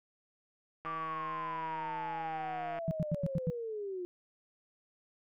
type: click train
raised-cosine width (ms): 0.5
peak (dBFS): -29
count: 311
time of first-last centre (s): 0.85-2.788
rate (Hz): 160
type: linear sweep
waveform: sine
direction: down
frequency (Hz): 1174.7 to 350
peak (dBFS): -36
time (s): 0.86-4.05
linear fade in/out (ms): 0
type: tone bursts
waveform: sine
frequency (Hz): 164.5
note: E3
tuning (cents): -3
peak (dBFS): -28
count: 6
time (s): 2.88-3.5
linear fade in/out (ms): 0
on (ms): 30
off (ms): 88
effects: none